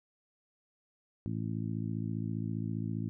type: harmonic tone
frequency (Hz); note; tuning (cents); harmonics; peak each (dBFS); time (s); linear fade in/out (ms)
55; A1; 0; 2 / 3 / 4 / 5 / 6; -36 / -38 / -39 / -42 / -46; 1.26-3.09; 0
effects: none